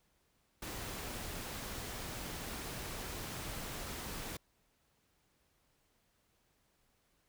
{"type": "noise", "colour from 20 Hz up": "pink", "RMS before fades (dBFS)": -43, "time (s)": [0.62, 4.37], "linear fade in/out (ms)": 5, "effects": ["pink hiss -75 dBFS RMS until 7.28 s"]}